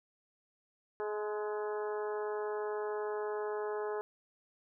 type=harmonic tone with a mistuned harmonic; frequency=211 Hz; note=G#3; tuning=28 cents sharp; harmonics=2 / 3 / 4 / 5 / 6 / 7 / 8; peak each=-35 / -45 / -43 / -46 / -49 / -51 / -52 dBFS; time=1-4.01 s; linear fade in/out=0 ms; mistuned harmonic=5; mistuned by=-29 cents; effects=none